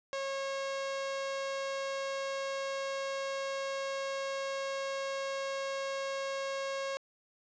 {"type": "tone", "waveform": "sawtooth", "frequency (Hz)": 545, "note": "C#5", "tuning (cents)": -29, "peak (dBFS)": -30, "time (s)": [0.13, 6.97], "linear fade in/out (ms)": 0, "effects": ["resampled to 16000 Hz", "10-bit"]}